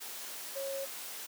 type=tone in noise; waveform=sine; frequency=547 Hz; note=C#5; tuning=23 cents flat; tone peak=-35 dBFS; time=0.55-0.86 s; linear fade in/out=20 ms; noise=white; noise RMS=-43 dBFS; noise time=0-1.27 s; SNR=+5 dB; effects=high-pass 300 Hz 12 dB/octave